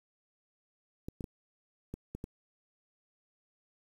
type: clicks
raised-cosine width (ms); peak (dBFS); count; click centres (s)
3; -26; 6; 1.085 / 1.208 / 1.242 / 1.94 / 2.15 / 2.241
effects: 9-bit